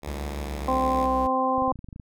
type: tone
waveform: 5% pulse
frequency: 73.42 Hz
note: D2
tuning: in tune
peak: -23 dBFS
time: 0.02-1.07 s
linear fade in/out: 20 ms
type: tone with pitch glide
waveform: square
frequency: 67.1 to 64.26 Hz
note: C2 to C2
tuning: +44 to -31 cents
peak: -32 dBFS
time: 0.07-1.27 s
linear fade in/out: 5 ms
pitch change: -75 cents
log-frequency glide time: 0.35-0.57 s
type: harmonic tone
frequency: 260.4 Hz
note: C4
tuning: 8 cents flat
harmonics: 1 / 2 / 3 / 4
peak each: -28 / -27 / -26 / -25 dBFS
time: 0.68-1.72 s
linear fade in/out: 2 ms
type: clicks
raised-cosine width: 5 ms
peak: -27 dBFS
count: 11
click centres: 1.581 / 1.622 / 1.679 / 1.724 / 1.757 / 1.791 / 1.844 / 1.887 / 1.928 / 1.961 / 1.998 s
effects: none